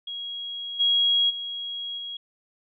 sine tone with level steps, 3300 Hz, G#7, 12 cents flat, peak -31 / -18 / -30 / -32 dBFS, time 0.07-2.17 s, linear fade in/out 5 ms, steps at 0.79 / 1.29 / 1.97 s, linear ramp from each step 20 ms, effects none

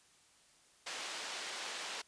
white band-pass noise, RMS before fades -43 dBFS, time 0.86-2.02 s, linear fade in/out 10 ms, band 420 to 4800 Hz, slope 12 dB/octave, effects white hiss -66 dBFS RMS until 2.07 s + resampled to 22050 Hz

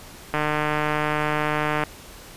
click train, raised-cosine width 0.5 ms, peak -8 dBFS, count 227, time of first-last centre 0.34-1.837 s, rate 151 Hz, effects pink hiss -43 dBFS RMS until 2.36 s + resampled to 32000 Hz

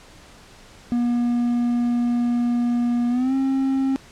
triangle tone with pitch glide, 240 to 267.8 Hz, B3 to C4, -49 to +40 cents, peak -16 dBFS, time 0.92-3.96 s, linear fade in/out 0 ms, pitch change +189 cents, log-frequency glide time 3.09-3.34 s, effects pink hiss -47 dBFS RMS until 4.11 s + low-pass 8000 Hz 12 dB/octave

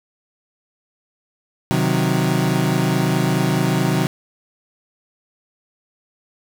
30% pulse chord, C diminished, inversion none, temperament equal, 130.81 / 155.56 / 185 Hz, C3 / Eb3 / Gb3, 0 / 0 / 0 cents, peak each -18 dBFS, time 1.71-4.07 s, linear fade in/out 0 ms, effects none

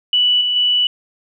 sine tone with level steps, 2960 Hz, F#7, in tune, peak -11 / -15 / -12 dBFS, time 0.13-0.87 s, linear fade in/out 2 ms, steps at 0.41 / 0.56 s, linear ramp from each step 2 ms, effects none

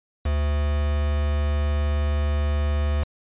triangle tone with quantisation, 73.42 Hz, D2, in tune, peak -18 dBFS, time 0.25-3.04 s, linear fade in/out 10 ms, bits 5, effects resampled to 8000 Hz

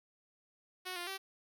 5% pulse tone with pitch steps, 368.1 / 350.4 / 385.9 Hz, F#4 / F4 / G4, -9 / +6 / -27 cents, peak -28 dBFS, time 0.85-1.18 s, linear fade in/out 20 ms, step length 110 ms, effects none

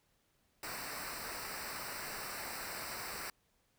pink noise with comb filter, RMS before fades -43 dBFS, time 0.63-3.3 s, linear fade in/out 2 ms, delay 0.3 ms, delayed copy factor -0.8, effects pink hiss -75 dBFS RMS until 3.78 s

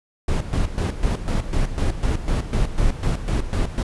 brown noise with tremolo, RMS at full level -19 dBFS, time 0.28-3.83 s, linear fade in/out 5 ms, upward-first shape square, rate 4 Hz, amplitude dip 70%, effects resampled to 24000 Hz

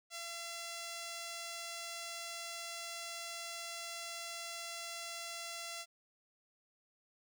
5% pulse tone, 679 Hz, F5, 49 cents flat, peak -31 dBFS, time 0.1-5.86 s, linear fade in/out 50 ms, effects none

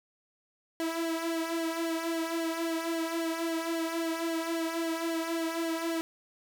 sawtooth tone with flanger, 329.6 Hz, E4, in tune, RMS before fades -32 dBFS, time 0.8-6.01 s, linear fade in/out 0 ms, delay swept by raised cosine 0.79 to 2.79 ms, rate 3.7 Hz, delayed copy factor -0.8, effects none

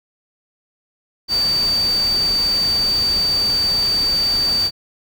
sine tone in noise, 4615 Hz, D8, 31 cents flat, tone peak -15 dBFS, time 1.28-4.71 s, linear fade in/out 50 ms, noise pink, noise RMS -29 dBFS, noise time 1.28-4.71 s, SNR +11 dB, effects none

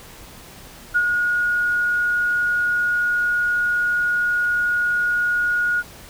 sine tone with ADSR envelope, 1443 Hz, F#6, 44 cents flat, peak -13 dBFS, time 0.94-5.83 s, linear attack 23 ms, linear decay 54 ms, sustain -4 dB, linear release 39 ms, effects pink hiss -42 dBFS RMS until 6.09 s

